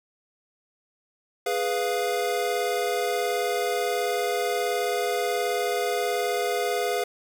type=chord; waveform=square; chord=F diminished; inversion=first; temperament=equal; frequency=415.3 / 493.9 / 698.5 Hz; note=Ab4 / Cb5 / F5; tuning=0 / 0 / 0 cents; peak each=-29 dBFS; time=1.46-7.04 s; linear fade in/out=5 ms; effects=none